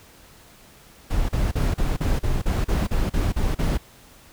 brown noise bursts, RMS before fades -21 dBFS, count 12, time 1.1-3.776 s, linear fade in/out 10 ms, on 190 ms, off 36 ms, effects pink hiss -50 dBFS RMS until 4.32 s

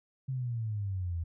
sine exponential sweep, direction down, 134.5 to 81.6 Hz, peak -31 dBFS, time 0.28-1.24 s, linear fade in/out 10 ms, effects none

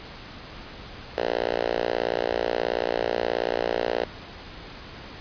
5% pulse tone with high-pass filter, 58.5 Hz, A#1, 7 cents sharp, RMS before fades -26 dBFS, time 1.18-4.04 s, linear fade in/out 0 ms, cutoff 480 Hz, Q 2, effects pink hiss -41 dBFS RMS until 5.2 s + resampled to 11025 Hz

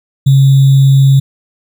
sine tone with sample-and-hold, 136.1 Hz, C#3, 31 cents flat, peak -3 dBFS, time 0.26-1.2 s, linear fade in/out 10 ms, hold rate 3675 Hz, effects none

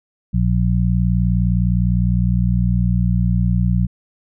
harmonic tone, 59.7 Hz, A#1, 42 cents sharp, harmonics 1 / 2 / 3, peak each -18 / -18 / -18 dBFS, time 0.33-3.87 s, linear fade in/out 20 ms, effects none

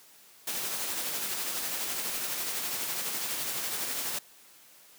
white noise with tremolo, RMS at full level -32 dBFS, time 0.47-4.19 s, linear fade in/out 5 ms, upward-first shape sine, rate 12 Hz, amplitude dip 30%, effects white hiss -56 dBFS RMS until 4.98 s + high-pass 150 Hz 12 dB/octave

